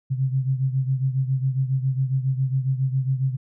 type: beating tone pair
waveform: sine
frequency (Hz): 130.81 / 138.11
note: C3 / C#3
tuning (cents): 0 / -6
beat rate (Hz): 7.3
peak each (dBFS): -21 / -26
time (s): 0.1-3.37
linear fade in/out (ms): 20
effects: none